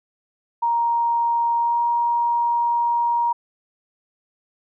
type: tone with pitch glide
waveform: sine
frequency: 937 to 944.6 Hz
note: A#5 to A#5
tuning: +9 to +23 cents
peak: -17 dBFS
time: 0.62-3.33 s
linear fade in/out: 10 ms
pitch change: +14 cents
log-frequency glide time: 1.58-1.81 s
effects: none